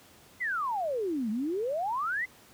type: exponential two-way sweep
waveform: sine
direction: down then up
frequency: 2100 to 205.8 to 2100 Hz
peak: -28 dBFS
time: 0.4-2.26 s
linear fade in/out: 20 ms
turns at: 1.3 s
effects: pink hiss -56 dBFS RMS until 2.53 s + high-pass 80 Hz 12 dB/octave